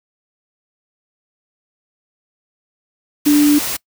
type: tone in noise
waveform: sine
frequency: 293.7 Hz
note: D4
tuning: in tune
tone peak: -8 dBFS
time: 3.26-3.59 s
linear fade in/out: 10 ms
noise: white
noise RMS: -22 dBFS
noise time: 3.25-3.77 s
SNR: +11 dB
effects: noise-tail reverb RT60 0.1 s tail -23 dB re dry